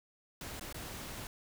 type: noise with dropouts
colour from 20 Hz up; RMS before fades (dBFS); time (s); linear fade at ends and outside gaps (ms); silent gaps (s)
pink; -44; 0.41-1.27; 1; 0.596-0.61 / 0.726-0.744
effects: none